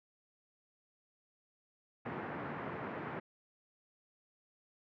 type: band-pass noise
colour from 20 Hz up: pink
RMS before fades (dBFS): -42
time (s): 2.05-3.2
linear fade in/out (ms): 10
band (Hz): 130 to 1900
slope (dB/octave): 24
effects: none